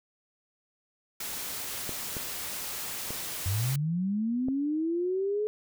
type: noise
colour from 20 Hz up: white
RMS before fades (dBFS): -36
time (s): 1.2-3.76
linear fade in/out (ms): 5
type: clicks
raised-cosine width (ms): 2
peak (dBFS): -23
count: 4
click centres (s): 1.893 / 2.168 / 3.106 / 4.485
type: linear sweep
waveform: sine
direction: up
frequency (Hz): 90 to 429.7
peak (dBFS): -26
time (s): 3.46-5.47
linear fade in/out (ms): 0
effects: none